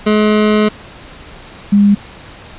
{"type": "tone pair in turn", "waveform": ["25% pulse", "sine"], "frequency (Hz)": [212.5, 203.1], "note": ["G#3", "G#3"], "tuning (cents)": [40, -38], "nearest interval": "minor second", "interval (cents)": 78, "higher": "first", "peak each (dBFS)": -5, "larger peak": "neither", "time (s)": [[0.06, 0.69], [1.72, 1.95]], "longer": "first", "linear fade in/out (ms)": 10, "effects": ["pink hiss -35 dBFS RMS until 2.58 s", "resampled to 8000 Hz"]}